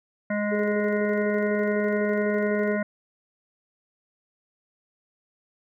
harmonic tone, 207.7 Hz, G#3, in tune, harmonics 1 / 3 / 5 / 7 / 9 / 10, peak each -26 / -28 / -39 / -34 / -35 / -40 dBFS, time 0.3-2.83 s, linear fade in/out 5 ms
sine tone with tremolo, 418 Hz, G#4, 11 cents sharp, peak -24 dBFS, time 0.51-2.77 s, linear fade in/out 20 ms, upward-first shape square, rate 12 Hz, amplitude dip 35%
effects none

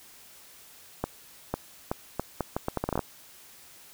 accelerating click train, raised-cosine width 1 ms, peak -13 dBFS, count 14, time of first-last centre 1.04-2.992 s, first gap 500 ms, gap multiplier 0.75, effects white hiss -52 dBFS RMS until 3.93 s

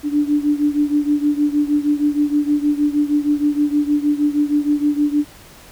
sine beating tone pair, 291.8 / 298.2 Hz, D4 / D4, -11 / +27 cents, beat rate 6.4 Hz, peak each -16 / -19 dBFS, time 0.03-5.25 s, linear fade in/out 50 ms, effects pink hiss -43 dBFS RMS until 5.71 s

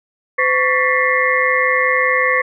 sine tone cluster, 511 / 1119 / 1777 / 1970 / 2115 Hz, C5 / C#6 / A6 / B6 / C7, -41 / +16 / +17 / -5 / +18 cents, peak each -19 dBFS, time 0.38-2.42 s, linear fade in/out 10 ms, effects none

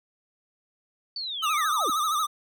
sine linear sweep, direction down, 4589 to 240 Hz, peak -30 dBFS, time 1.16-1.9 s, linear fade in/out 2 ms
square tone with vibrato, 1235 Hz, D#6, 13 cents flat, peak -24 dBFS, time 1.42-2.27 s, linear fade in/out 20 ms, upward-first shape sine, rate 13 Hz, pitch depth 90 cents each way
effects none

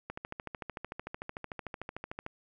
click train, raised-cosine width 0.5 ms, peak -23 dBFS, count 30, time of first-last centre 0.1-2.264 s, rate 13.4 Hz, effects none

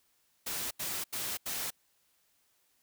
white noise bursts, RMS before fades -36 dBFS, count 4, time 0.46-1.706 s, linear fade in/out 10 ms, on 250 ms, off 82 ms, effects white hiss -72 dBFS RMS until 2.82 s

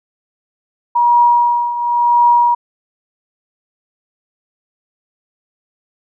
sine tone with tremolo, 956 Hz, A#5, 43 cents sharp, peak -6 dBFS, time 0.95-2.55 s, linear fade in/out 10 ms, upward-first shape triangle, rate 0.94 Hz, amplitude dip 75%, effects none

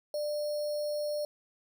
sine tone with sample-and-hold, 594 Hz, D5, 20 cents sharp, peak -30 dBFS, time 0.14-1.25 s, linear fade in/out 2 ms, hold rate 4900 Hz, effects none

